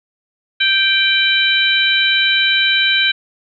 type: harmonic tone with a mistuned harmonic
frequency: 784 Hz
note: G5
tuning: in tune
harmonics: 2 / 3 / 4 / 5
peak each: -17 / -17 / -17 / -17 dBFS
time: 0.6-3.12 s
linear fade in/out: 10 ms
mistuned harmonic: 4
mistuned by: -33 cents
effects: none